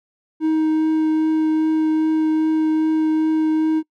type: tone with vibrato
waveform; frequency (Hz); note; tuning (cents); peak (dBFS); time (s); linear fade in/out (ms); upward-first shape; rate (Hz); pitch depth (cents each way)
triangle; 314.3; D#4; +18; -13; 0.4-3.83; 50; triangle; 2.5; 9
effects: noise-tail reverb RT60 0.1 s tail -25 dB re dry